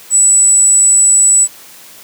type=tone; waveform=sine; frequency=7902 Hz; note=B8; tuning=in tune; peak=-5 dBFS; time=0.1-1.48 s; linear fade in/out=50 ms; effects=white hiss -37 dBFS RMS until 2.03 s + high-pass 100 Hz 12 dB/octave